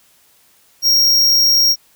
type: tone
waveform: square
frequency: 5588 Hz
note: F8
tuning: in tune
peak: -10 dBFS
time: 0.82-1.76 s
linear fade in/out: 50 ms
effects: white hiss -53 dBFS RMS until 1.95 s